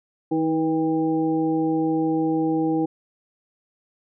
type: harmonic tone with a mistuned harmonic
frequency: 159.6 Hz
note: D#3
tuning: 44 cents sharp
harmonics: 1 / 2 / 3 / 5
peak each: -31 / -20 / -28 / -30 dBFS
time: 0.31-2.86 s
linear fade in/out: 10 ms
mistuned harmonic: 3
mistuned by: +23 cents
effects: none

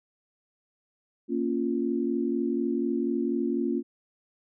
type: chord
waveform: sine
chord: Bb minor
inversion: none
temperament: equal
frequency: 233.1 / 277.2 / 349.2 Hz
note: Bb3 / Db4 / F4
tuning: 0 / 0 / 0 cents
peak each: -29 dBFS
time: 1.28-3.83 s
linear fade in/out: 50 ms
effects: none

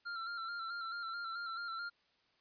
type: tone with vibrato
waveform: square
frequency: 1371 Hz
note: F6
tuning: 32 cents flat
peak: -40 dBFS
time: 0.05-1.9 s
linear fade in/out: 20 ms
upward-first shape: square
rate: 4.6 Hz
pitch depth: 36 cents each way
effects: white hiss -73 dBFS RMS until 2.4 s + resampled to 11025 Hz

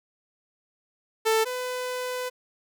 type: tone pair in turn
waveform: sawtooth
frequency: 443 / 501.9 Hz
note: A4 / B4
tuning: +12 / +28 cents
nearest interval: major second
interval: 216 cents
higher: second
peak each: -16 / -25 dBFS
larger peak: first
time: 1.25-1.45 / 1.45-2.3 s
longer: second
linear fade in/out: 20 ms
effects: none

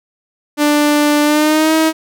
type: tone with pitch glide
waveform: sawtooth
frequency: 295.3 to 318.3 Hz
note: D4 to D#4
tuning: +10 to +39 cents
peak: -6 dBFS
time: 0.57-1.93 s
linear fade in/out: 50 ms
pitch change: +129 cents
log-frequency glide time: 1.23-1.74 s
effects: none

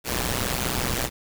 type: noise with amplitude modulation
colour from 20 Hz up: pink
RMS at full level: -22 dBFS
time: 0.04-1.1 s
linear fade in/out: 50 ms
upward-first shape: sine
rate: 124 Hz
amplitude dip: 100%
effects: none

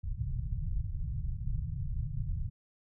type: low-pass noise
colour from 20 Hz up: pink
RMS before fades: -34 dBFS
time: 0.03-2.5 s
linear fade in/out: 20 ms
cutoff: 150 Hz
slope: 48 dB/octave
effects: none

